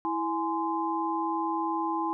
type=tone cluster; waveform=sine; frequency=328.9 / 836 / 1035 Hz; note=E4 / G#5 / C6; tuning=-4 / +11 / -19 cents; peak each=-31 dBFS; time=0.05-2.13 s; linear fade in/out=0 ms; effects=none